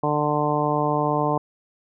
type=harmonic tone; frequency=148.8 Hz; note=D3; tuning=23 cents sharp; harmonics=1 / 2 / 3 / 4 / 5 / 6 / 7; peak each=-27 / -27 / -27 / -27 / -27 / -27 / -27 dBFS; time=0.03-1.38 s; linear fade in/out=5 ms; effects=none